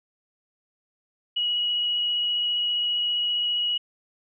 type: tone with vibrato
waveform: sine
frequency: 2912 Hz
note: F#7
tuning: 28 cents flat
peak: -22 dBFS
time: 1.36-3.78 s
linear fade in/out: 10 ms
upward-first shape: sine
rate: 15 Hz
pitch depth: 9 cents each way
effects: none